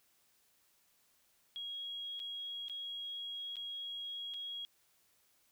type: tone with dropouts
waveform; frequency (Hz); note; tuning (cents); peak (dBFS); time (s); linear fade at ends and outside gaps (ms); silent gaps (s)
sine; 3299; G#7; -12; -40; 1.56-4.65; 0; 2.194-2.2 / 2.683-2.697 / 3.557-3.567 / 4.338-4.342
effects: white hiss -72 dBFS RMS until 5.51 s